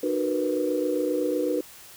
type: chord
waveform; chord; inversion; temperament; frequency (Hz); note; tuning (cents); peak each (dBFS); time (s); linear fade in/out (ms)
sine; B major seventh; first; equal with one note detuned; 303.3 / 370 / 466.2 / 493.9; D#4 / F#4 / A#4 / B4; -44 / 0 / 0 / 0; -27 / -29 / -32 / -26; 0.03-1.61; 5
effects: tanh soft clip ceiling -13 dBFS + white hiss -47 dBFS RMS until 1.96 s